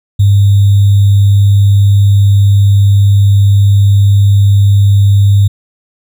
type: tone with sample-and-hold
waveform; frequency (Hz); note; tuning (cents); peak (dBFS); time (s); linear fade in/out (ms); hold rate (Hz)
sine; 100.1; G2; +37; -3; 0.19-5.48; 10; 3675
effects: none